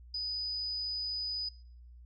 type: tone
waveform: sine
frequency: 4978 Hz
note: D#8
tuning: in tune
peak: -33 dBFS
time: 0.14-1.49 s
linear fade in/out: 5 ms
effects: noise-tail reverb RT60 0.8 s tail -26 dB re dry + added 60 Hz sine -50 dBFS peak until 2.05 s